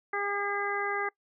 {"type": "harmonic tone", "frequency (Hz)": 404.6, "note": "G#4", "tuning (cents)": -45, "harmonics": [1, 2, 3, 4, 5], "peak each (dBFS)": [-35, -35, -35, -35, -35], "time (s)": [0.13, 1.09], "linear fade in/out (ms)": 5, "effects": ["noise-tail reverb RT60 0.1 s tail -22 dB re dry"]}